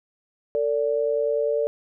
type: tone pair together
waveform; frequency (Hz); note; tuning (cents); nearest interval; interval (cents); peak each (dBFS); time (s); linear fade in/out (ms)
sine; 449.6 / 580; A4 / D5; +37 / -22; major third; 441; -23; 0.55-1.67; 0
effects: none